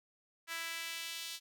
sawtooth tone with high-pass filter sweep, 331.1 Hz, E4, 8 cents sharp, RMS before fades -42 dBFS, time 0.47-1.4 s, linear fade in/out 50 ms, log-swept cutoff 1700 to 3700 Hz, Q 1.5, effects none

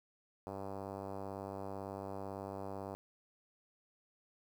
5% pulse tone with low-pass filter, 98 Hz, G2, in tune, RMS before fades -44 dBFS, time 0.47-2.95 s, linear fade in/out 0 ms, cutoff 770 Hz, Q 1.2, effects 10-bit

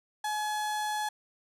35% pulse tone, 848 Hz, G#5, 36 cents sharp, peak -28 dBFS, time 0.24-1.09 s, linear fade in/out 5 ms, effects resampled to 32000 Hz + 11-bit

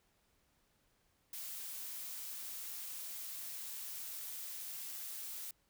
blue noise, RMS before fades -45 dBFS, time 1.33-5.51 s, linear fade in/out 2 ms, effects pink hiss -75 dBFS RMS until 5.69 s

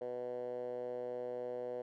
10% pulse tone with band-pass filter, 123.47 Hz, B2, in tune, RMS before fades -41 dBFS, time 0.01-1.82 s, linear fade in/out 5 ms, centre 520 Hz, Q 4.6, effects none

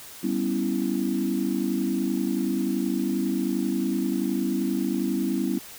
sine chord, C# half-diminished seventh, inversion second, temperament equal, 196 / 246.9 / 277.2 / 329.6 Hz, G3 / B3 / C#4 / E4, 0 / 0 / 0 / 0 cents, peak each -28 dBFS, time 0.23-5.59 s, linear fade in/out 10 ms, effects tanh soft clip ceiling -13 dBFS + white hiss -43 dBFS RMS until 5.78 s

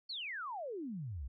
sine exponential sweep, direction down, 4579 to 57.4 Hz, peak -39 dBFS, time 0.09-1.28 s, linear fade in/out 10 ms, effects none

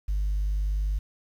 sine tone, 50.2 Hz, G1, 42 cents sharp, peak -22 dBFS, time 0.08-0.99 s, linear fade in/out 10 ms, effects tanh soft clip ceiling -21 dBFS + 9-bit

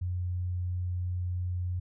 sine tone, 89.7 Hz, F2, 47 cents sharp, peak -29 dBFS, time 0.01-1.8 s, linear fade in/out 10 ms, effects none

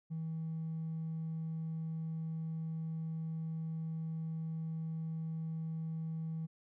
sine tone with hard clipping, 161.2 Hz, E3, 38 cents flat, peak -37 dBFS, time 0.1-6.47 s, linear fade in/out 20 ms, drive 1 dB, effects none

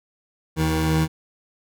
25% pulse tone pair together, 78.5 / 158.87 Hz, D#2 / D#3, +16 / +36 cents, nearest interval octave, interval 1220 cents, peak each -20 / -16 dBFS, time 0.56-1.08 s, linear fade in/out 50 ms, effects none

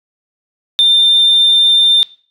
sine tone, 3594 Hz, A7, 36 cents sharp, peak -5 dBFS, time 0.79-2.03 s, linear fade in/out 0 ms, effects noise-tail reverb RT60 0.4 s tail -18 dB re dry + tanh soft clip ceiling -3 dBFS

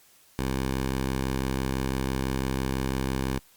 10% pulse tone, 66 Hz, C2, 16 cents sharp, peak -18 dBFS, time 0.39-3.39 s, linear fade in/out 0 ms, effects white hiss -58 dBFS RMS until 3.56 s + Opus 48 kbps

